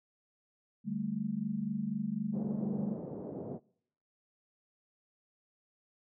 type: chord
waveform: sine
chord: D suspended fourth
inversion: none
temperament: equal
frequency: 146.83 / 196 / 220 Hz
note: D3 / G3 / A3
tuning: 0 / 0 / 0 cents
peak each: -42 / -36 / -36 dBFS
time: 0.84-2.97 s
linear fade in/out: 50 ms
type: band-pass noise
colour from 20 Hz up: pink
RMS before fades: -42 dBFS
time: 2.32-3.6 s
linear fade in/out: 50 ms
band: 140 to 600 Hz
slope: 24 dB/octave
effects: noise-tail reverb RT60 0.7 s tail -25 dB re dry